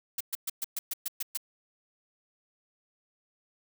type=noise bursts; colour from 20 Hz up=blue; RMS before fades=-32 dBFS; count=9; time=0.18-1.374 s; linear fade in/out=5 ms; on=26 ms; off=120 ms; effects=none